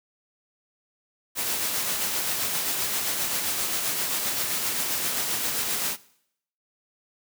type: noise with tremolo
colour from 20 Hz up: white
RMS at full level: -26 dBFS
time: 1.35-5.97 s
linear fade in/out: 50 ms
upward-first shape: sine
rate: 7.6 Hz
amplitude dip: 30%
effects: noise-tail reverb RT60 0.7 s tail -20 dB re dry + high-pass 100 Hz 12 dB/octave